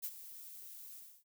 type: noise with ADSR envelope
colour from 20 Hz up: violet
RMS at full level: -38 dBFS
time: 0.02-1.24 s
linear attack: 29 ms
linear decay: 49 ms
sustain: -13 dB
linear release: 290 ms
effects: none